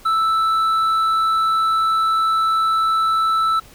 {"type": "tone with hard clipping", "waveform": "sine", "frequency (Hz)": 1318.5, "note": "E6", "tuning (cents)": 0, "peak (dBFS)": -16, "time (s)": [0.05, 3.6], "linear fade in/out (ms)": 10, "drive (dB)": 4, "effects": ["pink hiss -46 dBFS RMS until 3.74 s"]}